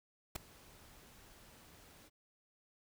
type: noise with ADSR envelope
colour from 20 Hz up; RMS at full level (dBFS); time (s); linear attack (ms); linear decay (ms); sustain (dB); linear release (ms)
pink; -36; 0.35-2.1; 10; 5; -24; 31
effects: none